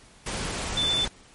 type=tone in noise; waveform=sine; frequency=3520 Hz; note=A7; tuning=in tune; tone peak=-22 dBFS; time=0.77-1.05 s; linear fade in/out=5 ms; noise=pink; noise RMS=-31 dBFS; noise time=0.26-1.08 s; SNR=+6 dB; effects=pink hiss -53 dBFS RMS until 1.34 s + MP3 48 kbps